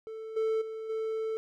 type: tone with level steps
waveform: triangle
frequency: 442.1 Hz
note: A4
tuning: 8 cents sharp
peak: -36 / -24 / -34 / -28 dBFS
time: 0.07-1.37 s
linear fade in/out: 0 ms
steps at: 0.36 / 0.61 / 0.89 s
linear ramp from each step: 10 ms
effects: none